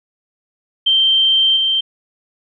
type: tone with level steps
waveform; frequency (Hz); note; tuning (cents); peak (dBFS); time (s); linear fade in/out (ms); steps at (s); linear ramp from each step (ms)
sine; 3136; G7; 0; -10 / -13; 0.86-1.81; 10; 1.56; 10
effects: none